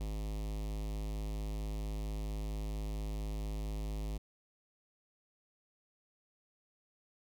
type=tone with notch filter; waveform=square; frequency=52.2 Hz; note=G#1; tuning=10 cents sharp; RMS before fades=-38 dBFS; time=0-4.18 s; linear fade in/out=10 ms; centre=1500 Hz; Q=0.94; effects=none